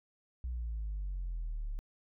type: exponential sweep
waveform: sine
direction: down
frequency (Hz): 62.7 to 34.65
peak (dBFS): -33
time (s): 0.44-1.79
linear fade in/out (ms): 0
effects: tanh soft clip ceiling -32 dBFS